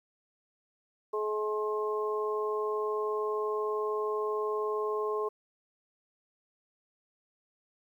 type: harmonic tone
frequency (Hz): 212.9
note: G#3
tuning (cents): +43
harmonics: 2 / 3 / 4 / 5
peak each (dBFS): -30 / -42 / -43 / -35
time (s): 1.13-5.29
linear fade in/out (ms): 10
effects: 11-bit